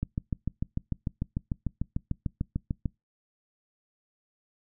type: click train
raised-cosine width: 5 ms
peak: -16 dBFS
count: 20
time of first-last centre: 0.03-2.857 s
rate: 6.72 Hz
effects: noise-tail reverb RT60 0.2 s tail -25 dB re dry